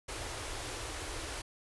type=band-stop noise; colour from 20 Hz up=pink; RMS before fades=-40 dBFS; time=0.08-1.42 s; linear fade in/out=10 ms; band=120 to 280 Hz; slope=48 dB/octave; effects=resampled to 24000 Hz